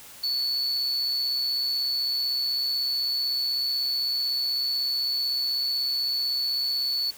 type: tone with amplitude modulation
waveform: triangle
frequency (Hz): 4441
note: C#8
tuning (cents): +2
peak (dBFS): -21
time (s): 0.23-7.11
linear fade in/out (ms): 10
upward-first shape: sine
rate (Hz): 136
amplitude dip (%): 40
effects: white hiss -46 dBFS RMS until 7.17 s